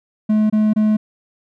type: tone bursts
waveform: triangle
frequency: 214.3 Hz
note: A3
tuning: 45 cents flat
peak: -10 dBFS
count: 3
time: 0.29-0.97 s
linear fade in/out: 10 ms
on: 210 ms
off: 25 ms
effects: none